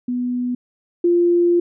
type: tone pair in turn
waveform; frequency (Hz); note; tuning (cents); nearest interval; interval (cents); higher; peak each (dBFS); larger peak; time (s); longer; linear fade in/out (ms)
sine; 246.9 / 347.3; B3 / F4; 0 / -10; tritone; 590; second; -19 / -12; second; 0.08-0.55 / 1.04-1.6; second; 5
effects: none